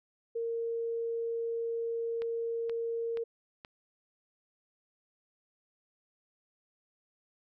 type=tone; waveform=sine; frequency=461.7 Hz; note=A#4; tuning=17 cents flat; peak=-31 dBFS; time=0.35-3.24 s; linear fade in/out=10 ms
type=click train; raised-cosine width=0.3 ms; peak=-29 dBFS; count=4; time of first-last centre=2.22-3.649 s; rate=2.1 Hz
effects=none